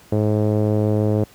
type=tone with low-pass filter; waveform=sawtooth; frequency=106.3 Hz; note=G#2; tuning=41 cents sharp; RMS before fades=-18 dBFS; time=0.12-1.24 s; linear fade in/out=5 ms; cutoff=510 Hz; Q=2.3; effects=pink hiss -49 dBFS RMS until 1.34 s + high-pass 60 Hz 12 dB/octave